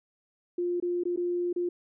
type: tone with dropouts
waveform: sine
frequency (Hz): 351.8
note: F4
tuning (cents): +13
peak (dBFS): -26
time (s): 0.58-1.69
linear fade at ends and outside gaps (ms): 5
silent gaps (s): 0.801-0.824 / 1.036-1.053 / 1.162-1.173 / 1.529-1.561
effects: none